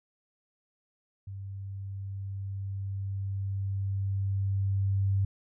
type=tone with level ramp; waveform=sine; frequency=97.9 Hz; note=G2; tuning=2 cents flat; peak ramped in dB=-37 to -23 dBFS; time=1.27-5.25 s; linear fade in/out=5 ms; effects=none